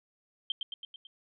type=tone with echo; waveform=sine; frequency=3161 Hz; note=G7; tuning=14 cents sharp; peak=-28 dBFS; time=0.5-0.52 s; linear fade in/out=2 ms; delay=110 ms; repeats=5; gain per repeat=-4 dB; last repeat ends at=1.07 s; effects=none